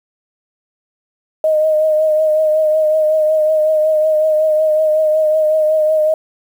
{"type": "tone with vibrato", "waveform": "sine", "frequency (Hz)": 621, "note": "D#5", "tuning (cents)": -3, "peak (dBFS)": -10, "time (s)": [1.44, 6.14], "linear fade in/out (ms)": 2, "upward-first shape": "triangle", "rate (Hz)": 5.4, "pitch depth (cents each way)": 33, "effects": ["7-bit"]}